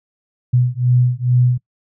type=beating tone pair; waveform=sine; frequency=123 / 125.3 Hz; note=B2 / B2; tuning=-7 / +25 cents; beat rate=2.3 Hz; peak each=-15 dBFS; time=0.53-1.58 s; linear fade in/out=10 ms; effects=noise-tail reverb RT60 0.1 s tail -23 dB re dry